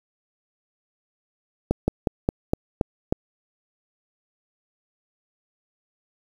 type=slowing click train; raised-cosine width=2 ms; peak=-6 dBFS; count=7; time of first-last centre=1.71-3.125 s; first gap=170 ms; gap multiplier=1.13; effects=7-bit